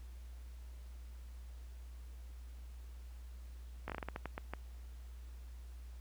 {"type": "slowing click train", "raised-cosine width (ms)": 0.5, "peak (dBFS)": -25, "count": 11, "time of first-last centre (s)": [3.88, 4.536], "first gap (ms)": 17, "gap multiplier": 1.28, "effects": ["added 60 Hz sine -47 dBFS peak until 6 s", "pink hiss -66 dBFS RMS until 6 s"]}